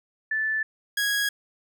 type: tone pair in turn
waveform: sine / sawtooth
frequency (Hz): 1753 / 1654.6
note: A6 / G#6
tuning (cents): -7 / -7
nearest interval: minor second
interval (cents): 100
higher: first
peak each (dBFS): -23 / -19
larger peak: second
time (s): 0.31-0.63 / 0.97-1.29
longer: neither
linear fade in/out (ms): 5
effects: none